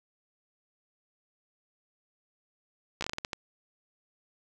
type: slowing click train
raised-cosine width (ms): 0.2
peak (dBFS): -15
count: 9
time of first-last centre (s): 3.01-3.332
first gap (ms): 14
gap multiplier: 1.29
effects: none